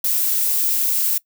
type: noise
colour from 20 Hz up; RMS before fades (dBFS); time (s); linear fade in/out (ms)
violet; -19; 0.04-1.18; 5
effects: noise-tail reverb RT60 0.1 s tail -21 dB re dry

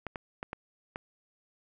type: clicks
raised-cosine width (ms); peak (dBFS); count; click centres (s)
0.5; -21; 5; 0.067 / 0.158 / 0.429 / 0.531 / 0.959
effects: none

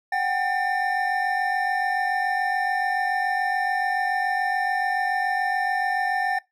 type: tone cluster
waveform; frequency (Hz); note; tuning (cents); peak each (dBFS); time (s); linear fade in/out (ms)
triangle; 743 / 790 / 1794; F#5 / G5 / A6; +7 / +13 / +33; -24; 0.12-6.39; 5
effects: noise-tail reverb RT60 0.2 s tail -23 dB re dry

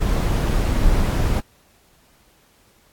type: noise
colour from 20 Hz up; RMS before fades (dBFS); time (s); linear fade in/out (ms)
brown; -18; 0-1.41; 20
effects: pink hiss -57 dBFS RMS until 2.92 s + AAC 64 kbps

